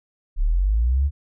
sine linear sweep, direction up, 32.46 to 73.8 Hz, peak -16 dBFS, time 0.36-1.11 s, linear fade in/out 50 ms, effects none

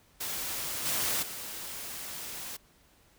white noise with level steps, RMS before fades -35 / -30 / -40 dBFS, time 0.2-2.57 s, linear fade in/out 10 ms, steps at 0.85 / 1.22 s, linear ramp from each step 10 ms, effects pink hiss -63 dBFS RMS until 3.18 s

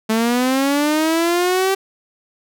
sawtooth linear sweep, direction up, 217.4 to 390 Hz, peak -11 dBFS, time 0.09-1.75 s, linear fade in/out 10 ms, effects none

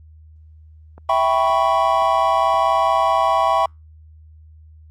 click train, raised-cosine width 1 ms, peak -27 dBFS, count 4, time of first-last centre 0.98-2.542 s, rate 1.92 Hz
triangle chord, C# half-diminished seventh, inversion first, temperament equal, 659.3 / 784 / 987.8 / 1108.7 Hz, E5 / G5 / B5 / C#6, 0 / 0 / 0 / 0 cents, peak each -18 dBFS, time 1.09-3.66 s, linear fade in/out 5 ms
effects added 78 Hz sine -42 dBFS peak until 4.9 s + Opus 48 kbps

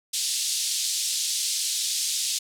pink band-pass noise, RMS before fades -27 dBFS, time 0.13-2.39 s, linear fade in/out 10 ms, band 3700 to 10000 Hz, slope 24 dB/octave, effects none

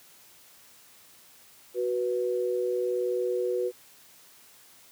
sine tone pair together, 370 / 491 Hz, F#4 / B4, 0 / -10 cents, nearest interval perfect fourth, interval 490 cents, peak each -28 dBFS, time 1.74-3.72 s, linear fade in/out 50 ms, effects white hiss -55 dBFS RMS until 4.91 s + high-pass 80 Hz 12 dB/octave

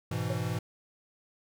square chord, E major, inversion first, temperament equal, 103.83 / 123.47 / 164.81 Hz, G#2 / B2 / E3, 0 / 0 / 0 cents, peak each -35 / -35 / -36 dBFS, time 0.11-0.59 s, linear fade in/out 5 ms
sine tone with exponential decay, 544 Hz, C#5, 33 cents flat, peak -28 dBFS, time 0.3-0.43 s, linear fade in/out 1 ms, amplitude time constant 27 ms
effects none

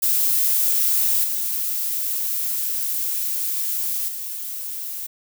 violet noise with level steps, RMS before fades -19 / -24 / -30 dBFS, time 0.02-5.07 s, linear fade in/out 10 ms, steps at 1.24 / 4.08 s, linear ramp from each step 5 ms, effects none

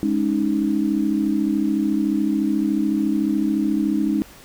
sine chord, Ab suspended fourth, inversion none, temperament equal, 207.7 / 277.2 / 311.1 Hz, Ab3 / Db4 / Eb4, 0 / 0 / 0 cents, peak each -22 / -23 / -21 dBFS, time 0.03-4.22 s, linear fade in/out 0 ms, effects pink hiss -45 dBFS RMS until 4.44 s

